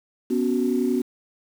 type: chord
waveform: sine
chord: B suspended second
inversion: none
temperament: just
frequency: 246.9 / 277.8 / 370.4 Hz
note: B3 / C#4 / F#4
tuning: 0 / +4 / +2 cents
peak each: -22 / -25 / -24 dBFS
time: 0.3-1.02 s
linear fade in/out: 10 ms
effects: tanh soft clip ceiling -10 dBFS + 7-bit